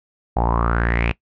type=tone with low-pass filter sweep; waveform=sawtooth; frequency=57.9 Hz; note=A#1; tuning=11 cents flat; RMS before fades=-19 dBFS; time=0.36-1.12 s; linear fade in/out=10 ms; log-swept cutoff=770 to 2600 Hz; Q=7.2; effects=noise-tail reverb RT60 0.1 s tail -20 dB re dry